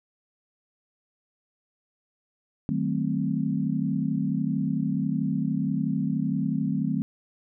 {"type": "chord", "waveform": "sine", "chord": "D# diminished seventh", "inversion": "none", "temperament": "equal with one note detuned", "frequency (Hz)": [155.56, 189.21, 220, 261.6], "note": ["D#3", "F#3", "A3", "C4"], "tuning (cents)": [0, 39, 0, 0], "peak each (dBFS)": -29, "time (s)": [2.69, 7.02], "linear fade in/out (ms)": 0, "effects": []}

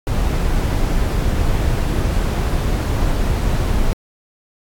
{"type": "noise", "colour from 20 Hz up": "brown", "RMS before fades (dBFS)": -17, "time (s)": [0.07, 3.93], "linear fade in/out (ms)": 0, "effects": ["AAC 64 kbps"]}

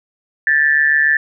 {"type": "tone with amplitude modulation", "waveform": "sine", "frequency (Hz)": 1758, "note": "A6", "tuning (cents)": -2, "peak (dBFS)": -7, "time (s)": [0.47, 1.17], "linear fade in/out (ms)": 2, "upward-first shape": "sine", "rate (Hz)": 147, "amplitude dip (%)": 75, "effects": []}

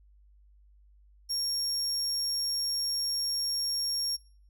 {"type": "tone", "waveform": "35% pulse", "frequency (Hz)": 5550, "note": "F8", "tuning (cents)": -12, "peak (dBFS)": -26, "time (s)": [1.29, 4.17], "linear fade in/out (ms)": 20, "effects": ["noise-tail reverb RT60 0.5 s tail -25 dB re dry", "added 50 Hz sine -56 dBFS peak until 4.49 s"]}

